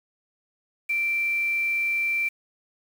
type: tone with quantisation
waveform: sine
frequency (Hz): 2349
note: D7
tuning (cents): 0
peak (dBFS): -22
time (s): 0.89-2.29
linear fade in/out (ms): 10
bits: 7
effects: none